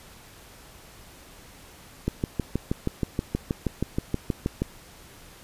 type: click train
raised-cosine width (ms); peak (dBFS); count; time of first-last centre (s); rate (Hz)
3; -11; 17; 2.08-4.62; 6.3
effects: pink hiss -49 dBFS RMS until 5.43 s + resampled to 32000 Hz